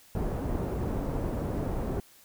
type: low-pass noise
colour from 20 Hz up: pink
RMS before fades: -31 dBFS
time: 0.15-2 s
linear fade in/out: 2 ms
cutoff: 640 Hz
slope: 12 dB/octave
effects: white hiss -57 dBFS RMS until 2.24 s